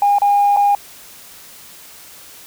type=tone with dropouts; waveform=sine; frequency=812 Hz; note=G#5; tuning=39 cents flat; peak=-9 dBFS; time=0.02-0.75 s; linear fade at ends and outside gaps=2 ms; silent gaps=0.185-0.218 / 0.564-0.57 s; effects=tanh soft clip ceiling -6 dBFS + white hiss -40 dBFS RMS until 2.46 s